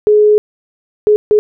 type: tone bursts at uneven times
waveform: sine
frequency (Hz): 421.4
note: G#4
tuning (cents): +25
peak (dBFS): -5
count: 3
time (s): 0.07-0.38 / 1.07-1.16 / 1.31-1.39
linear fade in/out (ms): 0
effects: none